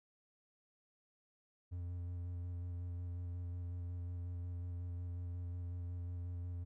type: tone with vibrato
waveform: triangle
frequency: 87.9 Hz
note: F2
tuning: 12 cents sharp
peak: -38 dBFS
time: 1.71-6.65 s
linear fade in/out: 20 ms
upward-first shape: square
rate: 5.5 Hz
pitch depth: 15 cents each way
effects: none